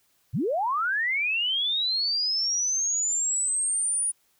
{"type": "linear sweep", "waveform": "sine", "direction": "up", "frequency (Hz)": [85.8, 9710], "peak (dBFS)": -23, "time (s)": [0.33, 4.12], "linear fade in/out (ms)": 20, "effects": ["white hiss -67 dBFS RMS until 4.39 s"]}